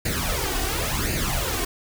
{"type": "noise with flanger", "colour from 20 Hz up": "pink", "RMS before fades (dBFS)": -25, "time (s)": [0.05, 1.65], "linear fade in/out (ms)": 5, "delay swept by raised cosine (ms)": [0.44, 2.74], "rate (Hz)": 0.93, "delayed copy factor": 0.7, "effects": []}